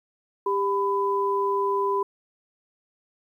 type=tone pair together; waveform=sine; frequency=396.9 / 1000 Hz; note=G4 / B5; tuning=+22 / +21 cents; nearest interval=octave + major third; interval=1599 cents; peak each=-24 dBFS; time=0.46-2.03 s; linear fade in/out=5 ms; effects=10-bit